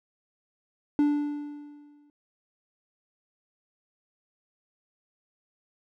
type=tone with exponential decay; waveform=triangle; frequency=292.6 Hz; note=D4; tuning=6 cents flat; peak=-16 dBFS; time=0.99-2.1 s; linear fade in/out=1 ms; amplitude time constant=240 ms; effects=none